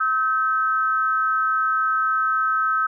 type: tone pair together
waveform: sine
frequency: 1286.7 / 1543 Hz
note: E6 / G6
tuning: -42 / -28 cents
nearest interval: minor third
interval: 314 cents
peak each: -19 / -24 dBFS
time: 0-2.87 s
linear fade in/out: 10 ms
effects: none